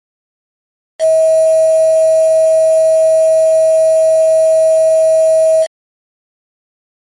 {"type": "tone with quantisation", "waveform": "sine", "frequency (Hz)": 641, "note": "E5", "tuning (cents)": -49, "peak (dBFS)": -6, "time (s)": [0.99, 5.67], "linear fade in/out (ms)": 50, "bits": 4, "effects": ["MP3 48 kbps"]}